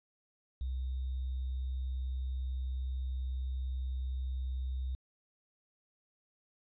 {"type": "tone with sample-and-hold", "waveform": "sine", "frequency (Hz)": 64.4, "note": "C2", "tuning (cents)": -27, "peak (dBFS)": -33, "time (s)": [0.61, 4.95], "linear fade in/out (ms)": 0, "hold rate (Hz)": 3675, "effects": ["resampled to 11025 Hz"]}